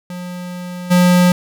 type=tone with level steps; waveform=square; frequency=178.8 Hz; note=F3; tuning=41 cents sharp; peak=-26 / -9 dBFS; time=0.1-1.32 s; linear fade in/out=2 ms; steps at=0.9 s; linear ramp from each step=20 ms; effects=none